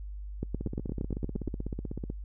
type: two click trains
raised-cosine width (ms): 3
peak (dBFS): -19 / -22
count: 10 / 25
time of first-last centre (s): 0.43-1.477 / 0.61-2.101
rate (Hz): 8.6 / 16.1
effects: noise-tail reverb RT60 0.1 s tail -26 dB re dry + added 50 Hz sine -37 dBFS peak until 2.24 s